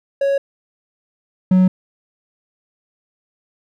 triangle tone pair in turn, 554.4 / 185.01 Hz, C#5 / F#3, 0 / 0 cents, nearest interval octave + perfect fifth, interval 1900 cents, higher first, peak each -12 / -7 dBFS, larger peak second, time 0.21-0.38 / 1.51-1.68 s, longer neither, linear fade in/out 5 ms, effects none

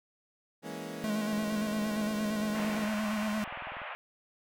20% pulse chord, A# half-diminished seventh, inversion second, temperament equal with one note detuned, 164.81 / 208.3 / 233.1 / 277.2 Hz, E3 / G#3 / A#3 / C#4, 0 / +5 / 0 / 0 cents, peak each -39 dBFS, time 0.62-2.88 s, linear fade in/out 50 ms
square tone with vibrato, 212.9 Hz, G#3, 43 cents sharp, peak -31 dBFS, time 1.04-3.44 s, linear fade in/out 0 ms, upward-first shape square, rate 8.7 Hz, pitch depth 31 cents each way
click train, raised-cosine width 3 ms, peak -38 dBFS, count 52, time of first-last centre 1.33-3.818 s, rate 20.5 Hz
pink band-pass noise, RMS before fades -41 dBFS, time 2.55-3.95 s, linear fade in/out 0 ms, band 580 to 2900 Hz, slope 48 dB/octave
effects none

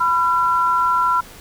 sine tone pair together, 996.4 / 1363 Hz, B5 / F6, +15 / -43 cents, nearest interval perfect fourth, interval 542 cents, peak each -17 dBFS, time 0-1.21 s, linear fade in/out 10 ms, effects pink hiss -41 dBFS RMS until 1.4 s

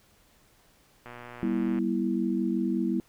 click train, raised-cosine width 0.5 ms, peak -28 dBFS, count 89, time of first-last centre 1.06-1.787 s, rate 121 Hz
sine chord, E minor, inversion first, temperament equal with one note detuned, 196 / 241.6 / 329.6 Hz, G3 / B3 / E4, 0 / -38 / 0 cents, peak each -29 dBFS, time 1.43-3 s, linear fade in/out 0 ms
effects pink hiss -62 dBFS RMS until 3.08 s

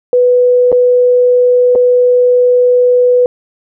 sine tone with dropouts, 494.5 Hz, B4, 2 cents sharp, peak -5 dBFS, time 0.13-3.26 s, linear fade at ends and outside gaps 1 ms, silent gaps 0.718-0.726 / 1.752-1.757 s, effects none

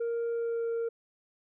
sine tone with pitch glide, 466.2 to 461.9 Hz, A#4 to A#4, 0 to -16 cents, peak -26 dBFS, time 0-0.89 s, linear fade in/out 10 ms, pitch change -16 cents, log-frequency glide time 0.31-0.68 s, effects tanh soft clip ceiling -28 dBFS

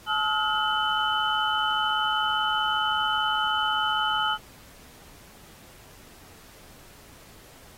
sine tone cluster, 860 / 1281 / 1426 / 3026 Hz, A5 / E6 / F6 / F#7, -40 / -50 / +36 / +38 cents, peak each -28 dBFS, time 0.06-4.38 s, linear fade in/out 50 ms, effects pink hiss -51 dBFS RMS until 7.77 s + AAC 48 kbps

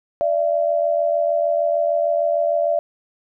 sine tone pair together, 587.3 / 673.9 Hz, D5 / E5, 0 / +38 cents, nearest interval major second, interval 238 cents, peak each -19 / -19 dBFS, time 0.21-2.79 s, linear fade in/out 0 ms, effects none

